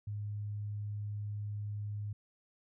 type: tone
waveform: sine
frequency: 103.83 Hz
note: G#2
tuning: in tune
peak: -36 dBFS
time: 0.07-2.13 s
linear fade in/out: 5 ms
effects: none